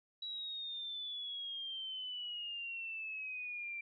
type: exponential sweep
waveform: sine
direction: down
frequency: 3910 to 2349 Hz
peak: -40 dBFS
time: 0.22-3.81 s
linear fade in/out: 5 ms
effects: none